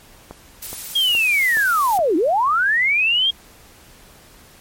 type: click train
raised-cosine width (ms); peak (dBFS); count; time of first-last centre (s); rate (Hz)
1; -19; 5; 0.31-1.991; 2.38
type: noise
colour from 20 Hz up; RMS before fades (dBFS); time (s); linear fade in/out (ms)
blue; -30; 0.62-1.98; 5
type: linear two-way sweep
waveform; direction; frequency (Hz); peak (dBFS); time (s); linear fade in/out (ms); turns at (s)
sine; down then up; 3290 to 293.7 to 3290; -14; 0.95-3.31; 10; 2.16
effects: pink hiss -47 dBFS RMS until 4.6 s + MP3 64 kbps